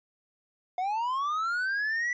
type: linear sweep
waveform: triangle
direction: up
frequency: 711 to 1975.5 Hz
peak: -25 dBFS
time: 0.78-2.13 s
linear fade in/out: 2 ms
effects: resampled to 16000 Hz